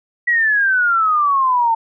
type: exponential sweep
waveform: sine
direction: down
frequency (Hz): 1946 to 895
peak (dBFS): -12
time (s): 0.27-1.75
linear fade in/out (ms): 10
effects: none